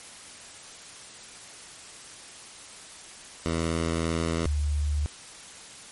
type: tone pair in turn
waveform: 10% pulse / sine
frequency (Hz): 82.41 / 73.76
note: E2 / D2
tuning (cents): 0 / +8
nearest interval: major second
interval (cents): 192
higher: first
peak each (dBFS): -17 / -23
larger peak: first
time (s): 3.46-4.46 / 4.46-5.06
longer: first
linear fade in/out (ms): 0
effects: white hiss -45 dBFS RMS until 5.91 s + MP3 48 kbps